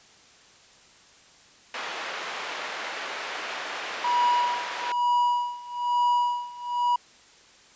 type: band-pass noise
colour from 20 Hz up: white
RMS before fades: -34 dBFS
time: 1.74-4.92 s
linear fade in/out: 2 ms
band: 510 to 2300 Hz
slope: 12 dB/octave
type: tone with tremolo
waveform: triangle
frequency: 970 Hz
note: B5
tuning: 31 cents flat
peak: -17 dBFS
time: 4.04-6.96 s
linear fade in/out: 5 ms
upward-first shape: sine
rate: 1.1 Hz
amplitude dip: 90%
effects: white hiss -54 dBFS RMS until 7.75 s + resampled to 16000 Hz